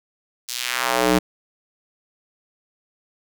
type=tone with high-pass filter sweep; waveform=square; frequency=61.74 Hz; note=B1; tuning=in tune; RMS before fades=-21 dBFS; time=0.48-1.19 s; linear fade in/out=10 ms; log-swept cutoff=5500 to 220 Hz; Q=1.2; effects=none